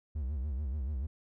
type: tone with vibrato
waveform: triangle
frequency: 69.3 Hz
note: C#2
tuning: in tune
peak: -30 dBFS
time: 0.15-1.07 s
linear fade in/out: 10 ms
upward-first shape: sine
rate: 6.9 Hz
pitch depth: 190 cents each way
effects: none